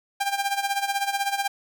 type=tone with tremolo; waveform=sawtooth; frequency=796 Hz; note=G5; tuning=26 cents sharp; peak=-17 dBFS; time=0.2-1.48 s; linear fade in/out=10 ms; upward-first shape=sine; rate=16 Hz; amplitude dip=75%; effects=none